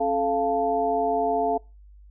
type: tone cluster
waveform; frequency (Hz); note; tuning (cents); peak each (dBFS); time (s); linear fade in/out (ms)
sine; 271.4 / 434.4 / 695 / 880; C#4 / A4 / F5 / A5; -36 / -22 / -9 / 0; -31 / -26 / -23 / -30; 0-1.58; 10
effects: noise-tail reverb RT60 0.3 s tail -26 dB re dry + added 50 Hz sine -46 dBFS peak until 2.1 s